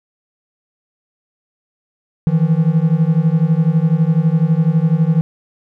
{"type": "beating tone pair", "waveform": "triangle", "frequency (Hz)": [155.56, 167.56], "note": ["D#3", "E3"], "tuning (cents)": [0, 29], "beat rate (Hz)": 12, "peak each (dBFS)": -12, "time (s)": [2.27, 5.21], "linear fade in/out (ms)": 0, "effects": []}